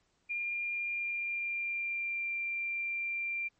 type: tone with pitch glide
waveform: sine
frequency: 2403 to 2371 Hz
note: D7 to D7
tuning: +39 to +16 cents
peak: -32 dBFS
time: 0.29-3.49 s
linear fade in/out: 20 ms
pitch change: -23 cents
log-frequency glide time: 0.78-2.33 s
effects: pink hiss -74 dBFS RMS until 3.59 s + MP3 32 kbps